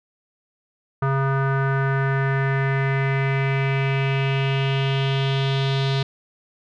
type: tone with low-pass filter sweep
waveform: square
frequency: 136 Hz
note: C#3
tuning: 33 cents flat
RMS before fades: -21 dBFS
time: 1.02-6.03 s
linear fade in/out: 5 ms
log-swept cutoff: 1300 to 3900 Hz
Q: 3.7
effects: none